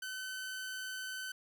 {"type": "tone", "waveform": "sawtooth", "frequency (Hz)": 1521, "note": "F#6", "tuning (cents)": 47, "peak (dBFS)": -36, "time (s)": [0.02, 1.32], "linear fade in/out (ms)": 5, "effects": []}